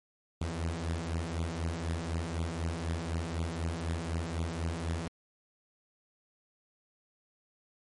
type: beating tone pair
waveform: sawtooth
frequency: 81 / 85 Hz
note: E2 / F2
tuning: -30 / -46 cents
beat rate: 4 Hz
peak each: -31 dBFS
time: 0.41-5.08 s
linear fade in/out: 5 ms
effects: MP3 48 kbps